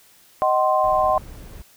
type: chord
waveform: sine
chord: C diminished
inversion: first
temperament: equal with one note detuned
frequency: 622.3 / 754.7 / 1046.5 Hz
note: Eb5 / Gb5 / C6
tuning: 0 / +34 / 0 cents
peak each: -20 dBFS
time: 0.42-1.18 s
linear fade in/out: 0 ms
type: noise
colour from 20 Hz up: brown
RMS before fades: -38 dBFS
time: 0.84-1.62 s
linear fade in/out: 0 ms
effects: white hiss -53 dBFS RMS until 1.76 s